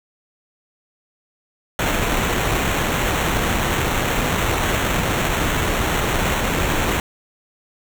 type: noise with sample-and-hold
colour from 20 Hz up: pink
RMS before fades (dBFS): -20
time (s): 1.79-7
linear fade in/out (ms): 0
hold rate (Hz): 4900
effects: none